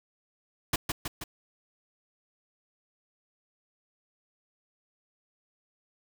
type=noise with echo; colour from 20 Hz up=pink; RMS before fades=-26 dBFS; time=0.73-0.76 s; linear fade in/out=5 ms; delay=160 ms; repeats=3; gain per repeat=-4 dB; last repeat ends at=1.24 s; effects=none